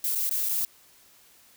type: noise with dropouts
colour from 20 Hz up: violet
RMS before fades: -27 dBFS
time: 0.04-0.65 s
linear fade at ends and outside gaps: 1 ms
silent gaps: 0.15-0.156 / 0.294-0.311 / 0.489-0.493 s
effects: white hiss -57 dBFS RMS until 1.56 s